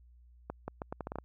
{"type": "accelerating click train", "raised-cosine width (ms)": 1, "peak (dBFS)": -23, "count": 9, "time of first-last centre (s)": [0.5, 1.186], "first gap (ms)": 180, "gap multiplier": 0.77, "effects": ["added 60 Hz sine -56 dBFS peak until 1.24 s"]}